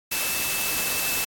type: tone in noise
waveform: sine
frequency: 2637 Hz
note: E7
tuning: in tune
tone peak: -31 dBFS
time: 0.11-1.25 s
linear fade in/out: 10 ms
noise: white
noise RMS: -26 dBFS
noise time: 0.11-1.25 s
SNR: -8 dB
effects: AAC 64 kbps